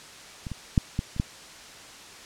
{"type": "clicks", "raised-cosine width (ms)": 5, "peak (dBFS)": [-22, -21, -6, -13, -26, -11], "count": 6, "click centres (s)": [0.468, 0.517, 0.778, 0.991, 1.164, 1.199], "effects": ["white hiss -45 dBFS RMS until 2.25 s", "low-pass 7000 Hz 12 dB/octave"]}